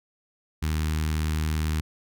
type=tone with notch filter; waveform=sawtooth; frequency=77.7 Hz; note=D#2; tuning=2 cents flat; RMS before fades=-26 dBFS; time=0.62-1.81 s; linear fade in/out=10 ms; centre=580 Hz; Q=0.57; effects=none